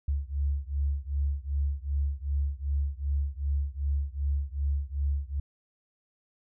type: beating tone pair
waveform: sine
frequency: 69.5 / 72.1 Hz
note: C#2 / D2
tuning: +5 / -31 cents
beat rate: 2.6 Hz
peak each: -29 / -30 dBFS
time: 0.08-5.4 s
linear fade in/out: 5 ms
effects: none